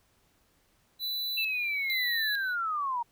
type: tone with tremolo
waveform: square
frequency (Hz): 3979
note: B7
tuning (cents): +12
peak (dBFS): -31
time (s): 0.99-2.56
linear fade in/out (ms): 50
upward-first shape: square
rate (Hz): 1.1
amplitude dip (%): 80
type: linear sweep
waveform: sine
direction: down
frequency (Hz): 2690 to 920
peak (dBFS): -28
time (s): 1.37-3.03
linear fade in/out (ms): 10
effects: pink hiss -68 dBFS RMS until 3.11 s